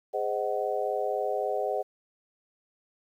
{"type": "chord", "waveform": "sine", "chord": "Ab dominant seventh", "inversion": "none", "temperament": "just", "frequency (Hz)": [415.3, 519.1, 623, 747.5], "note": ["Ab4", "C5", "Eb5", "Gb5"], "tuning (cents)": [0, -14, 2, 17], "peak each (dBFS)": -32, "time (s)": [0.13, 1.83], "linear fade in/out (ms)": 20, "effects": ["10-bit"]}